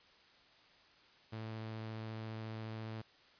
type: tone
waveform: sawtooth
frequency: 110.7 Hz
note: A2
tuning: 11 cents sharp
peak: -38 dBFS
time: 1.32-3.02 s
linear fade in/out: 10 ms
effects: white hiss -64 dBFS RMS until 3.39 s + resampled to 11025 Hz